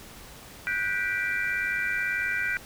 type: chord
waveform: sine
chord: G major seventh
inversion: third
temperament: just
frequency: 1470 / 1568 / 1960 / 2352 Hz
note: F#6 / G6 / B6 / D7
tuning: -12 / 0 / -14 / +2 cents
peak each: -31 dBFS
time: 0.67-2.57 s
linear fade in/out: 0 ms
effects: pink hiss -46 dBFS RMS until 2.65 s